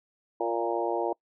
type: harmonic tone with a mistuned harmonic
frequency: 116.54 Hz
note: A#2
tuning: in tune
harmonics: 3 / 4 / 5 / 6 / 7 / 8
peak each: -31 / -32 / -33 / -34 / -34 / -35 dBFS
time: 0.4-1.13 s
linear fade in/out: 5 ms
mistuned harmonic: 6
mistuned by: -15 cents
effects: noise-tail reverb RT60 0.1 s tail -26 dB re dry